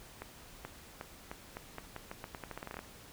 accelerating click train, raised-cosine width 0.5 ms, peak -26 dBFS, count 19, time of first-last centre 0.22-2.791 s, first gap 430 ms, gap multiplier 0.84, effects pink hiss -54 dBFS RMS until 3.12 s

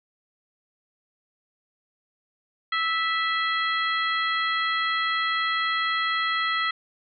harmonic tone with a mistuned harmonic, 656 Hz, E5, 9 cents flat, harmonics 2 / 3 / 4 / 5 / 6, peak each -26 / -26 / -39 / -31 / -36 dBFS, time 2.72-6.71 s, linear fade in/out 5 ms, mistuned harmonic 6, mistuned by +79 cents, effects none

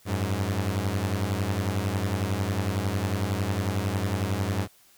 sawtooth beating tone pair, 92.5 / 103.5 Hz, F#2 / G#2, 0 / -5 cents, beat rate 11 Hz, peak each -24 dBFS, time 0.05-4.68 s, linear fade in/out 50 ms, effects white hiss -58 dBFS RMS until 4.97 s

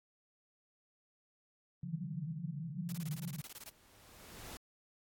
white band-pass noise, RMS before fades -41 dBFS, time 1.83-3.41 s, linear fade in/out 5 ms, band 140 to 180 Hz, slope 96 dB/octave
white noise bursts, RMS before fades -49 dBFS, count 15, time 2.89-3.692 s, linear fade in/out 0 ms, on 32 ms, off 23 ms
pink noise with exponential growth, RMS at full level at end -47 dBFS, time 3-4.57 s, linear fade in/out 1 ms, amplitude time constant 340 ms
effects AAC 64 kbps

